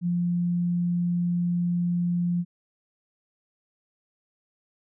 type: tone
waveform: sine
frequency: 174.61 Hz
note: F3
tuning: in tune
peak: -22 dBFS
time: 0.01-2.45 s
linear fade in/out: 50 ms
effects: none